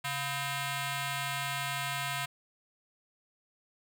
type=ring-modulated tone; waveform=10% pulse; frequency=568 Hz; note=C#5; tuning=42 cents sharp; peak=-21 dBFS; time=0.04-2.26 s; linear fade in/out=10 ms; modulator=431 Hz; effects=none